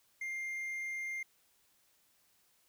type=tone; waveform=triangle; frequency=2108 Hz; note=C7; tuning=12 cents sharp; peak=-35 dBFS; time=0.21-1.23 s; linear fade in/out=5 ms; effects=white hiss -71 dBFS RMS until 2.68 s